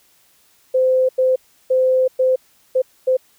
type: tone bursts at uneven times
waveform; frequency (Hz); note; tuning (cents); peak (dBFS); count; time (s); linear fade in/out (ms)
sine; 516; C5; -24; -12; 6; 0.74-1.09 / 1.18-1.36 / 1.7-2.08 / 2.19-2.36 / 2.75-2.82 / 3.07-3.17; 10
effects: white hiss -56 dBFS RMS until 3.38 s